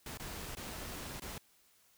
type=noise with dropouts; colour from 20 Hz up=pink; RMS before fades=-44 dBFS; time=0.06-1.38 s; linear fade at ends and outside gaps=2 ms; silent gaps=0.174-0.197 / 0.551-0.569 / 1.198-1.22 s; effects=white hiss -68 dBFS RMS until 1.97 s

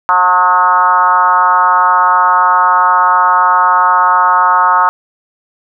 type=tone with frequency modulation; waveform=sine; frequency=1087 Hz; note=C#6; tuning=34 cents flat; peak=-6 dBFS; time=0.09-4.89 s; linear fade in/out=0 ms; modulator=183 Hz; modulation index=1.6; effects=none

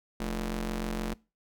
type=ring-modulated tone; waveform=sawtooth; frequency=130 Hz; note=C3; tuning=11 cents flat; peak=-24 dBFS; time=0.2-1.14 s; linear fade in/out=5 ms; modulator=88.3 Hz; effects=noise-tail reverb RT60 0.3 s tail -23 dB re dry

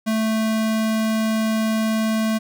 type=tone; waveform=square; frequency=220.2 Hz; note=A3; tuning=2 cents sharp; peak=-19 dBFS; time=0.06-2.39 s; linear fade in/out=20 ms; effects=none

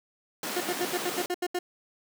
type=high-pass noise; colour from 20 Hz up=pink; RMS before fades=-34 dBFS; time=0.43-1.26 s; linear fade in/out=2 ms; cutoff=210 Hz; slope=24 dB/octave
type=tone bursts; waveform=30% pulse; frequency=357.1 Hz; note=F4; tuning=39 cents sharp; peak=-24 dBFS; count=9; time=0.56-1.59 s; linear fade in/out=5 ms; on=46 ms; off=77 ms
effects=none

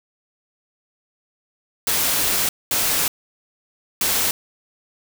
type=noise bursts at uneven times; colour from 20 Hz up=white; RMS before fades=-20 dBFS; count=3; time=1.87-2.49 / 2.71-3.08 / 4.01-4.31 s; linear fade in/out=2 ms; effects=none

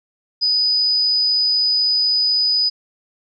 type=tone; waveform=sine; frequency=4978 Hz; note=D#8; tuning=in tune; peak=-14 dBFS; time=0.41-2.7 s; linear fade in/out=20 ms; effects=none

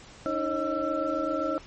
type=tone cluster; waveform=sine; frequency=291.5 / 319.1 / 543 / 624 / 1338 Hz; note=D4 / D#4 / C#5 / D#5 / E6; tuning=-13 / +44 / -36 / +5 / +25 cents; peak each=-34 / -32 / -31 / -32 / -32 dBFS; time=0.26-1.58 s; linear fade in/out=0 ms; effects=pink hiss -49 dBFS RMS until 1.66 s + MP3 32 kbps

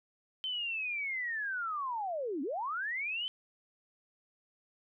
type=linear two-way sweep; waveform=sine; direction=down then up; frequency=3100 to 251.8 to 3100 Hz; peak=-33 dBFS; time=0.44-3.28 s; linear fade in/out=0 ms; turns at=2.42 s; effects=none

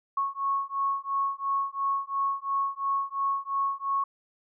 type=beating tone pair; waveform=sine; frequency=1100 / 1102.9 Hz; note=C#6 / C#6; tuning=-14 / -9 cents; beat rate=2.9 Hz; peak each=-29 dBFS; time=0.17-4.04 s; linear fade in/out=5 ms; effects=none

